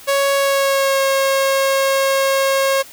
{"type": "tone with pitch glide", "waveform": "sawtooth", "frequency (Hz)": [555, 542.6], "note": ["C#5", "C#5"], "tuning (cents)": [2, -37], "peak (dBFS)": -10, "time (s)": [0.07, 2.83], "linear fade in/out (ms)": 20, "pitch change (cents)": -39, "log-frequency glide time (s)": [0.35, 1.01], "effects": ["white hiss -40 dBFS RMS until 2.92 s"]}